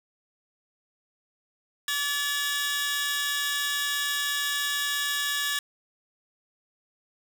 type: tone cluster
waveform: sawtooth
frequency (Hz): 1153 / 1724 / 2862 / 3297 / 3814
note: D6 / A6 / F7 / G#7 / A#7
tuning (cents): -32 / -36 / +42 / -13 / +39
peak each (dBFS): -33 / -25 / -32 / -33 / -30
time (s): 1.88-5.59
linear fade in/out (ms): 2
effects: 9-bit